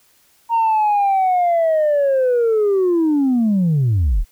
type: linear sweep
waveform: sine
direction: down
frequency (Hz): 932.3 to 30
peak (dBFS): -11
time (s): 0.49-4.25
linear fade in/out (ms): 50
effects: tanh soft clip ceiling -11 dBFS + white hiss -56 dBFS RMS until 4.31 s